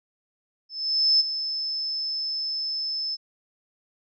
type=tone with ADSR envelope; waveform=sine; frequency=5250 Hz; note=E8; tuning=8 cents flat; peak=-15 dBFS; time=0.69-3.17 s; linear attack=510 ms; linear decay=21 ms; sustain=-11 dB; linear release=33 ms; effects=none